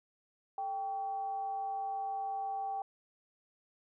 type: tone with frequency modulation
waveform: sine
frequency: 784 Hz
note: G5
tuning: in tune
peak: -34 dBFS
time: 0.58-2.82 s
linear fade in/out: 2 ms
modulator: 347 Hz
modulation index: 0.23
effects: none